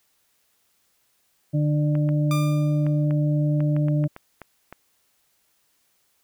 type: harmonic tone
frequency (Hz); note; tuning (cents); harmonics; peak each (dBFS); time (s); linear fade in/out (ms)
149.1; D3; +27; 1 / 2 / 4; -19 / -27 / -32; 1.53-4.08; 20
type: clicks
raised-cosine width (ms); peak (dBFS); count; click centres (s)
0.5; -23; 11; 1.953 / 2.09 / 2.866 / 3.109 / 3.605 / 3.765 / 3.884 / 4.04 / 4.164 / 4.417 / 4.726
type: tone with exponential decay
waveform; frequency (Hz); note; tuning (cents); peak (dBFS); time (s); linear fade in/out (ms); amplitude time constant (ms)
sawtooth; 1196; D6; +31; -22; 2.31-3.05; 1; 160
effects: white hiss -67 dBFS RMS until 6.23 s